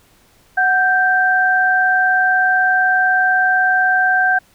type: tone pair together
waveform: sine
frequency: 740 / 1568 Hz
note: F#5 / G6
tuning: 0 / 0 cents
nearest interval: octave + minor second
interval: 1300 cents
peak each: -16 / -13 dBFS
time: 0.57-4.39 s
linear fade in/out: 10 ms
effects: pink hiss -53 dBFS RMS until 4.54 s